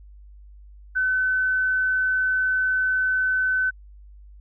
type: tone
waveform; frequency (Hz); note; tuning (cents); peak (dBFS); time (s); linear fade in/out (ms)
sine; 1516; F#6; +42; -19; 0.95-3.71; 20
effects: added 50 Hz sine -43 dBFS peak until 4.4 s